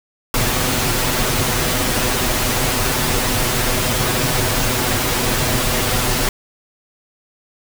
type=noise with comb filter; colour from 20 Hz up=pink; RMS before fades=-18 dBFS; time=0.34-6.29 s; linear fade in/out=2 ms; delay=8 ms; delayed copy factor=+0.65; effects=none